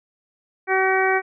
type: harmonic tone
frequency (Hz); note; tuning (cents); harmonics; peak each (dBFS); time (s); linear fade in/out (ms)
380; F#4; +46; 1 / 2 / 3 / 4 / 5 / 6; -21 / -22 / -28 / -24 / -24 / -26; 0.67-1.22; 50
effects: none